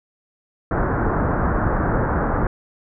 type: low-pass noise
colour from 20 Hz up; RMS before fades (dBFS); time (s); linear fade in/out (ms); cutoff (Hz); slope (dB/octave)
pink; -20; 0.71-2.47; 2; 1600; 48
effects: none